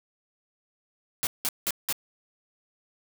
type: noise bursts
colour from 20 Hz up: white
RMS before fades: -27 dBFS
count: 4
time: 1.23-1.926 s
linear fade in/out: 0 ms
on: 39 ms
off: 180 ms
effects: none